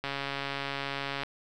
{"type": "click train", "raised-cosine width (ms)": 0.3, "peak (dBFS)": -17, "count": 167, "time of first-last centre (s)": [0.04, 1.234], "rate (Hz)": 139, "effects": []}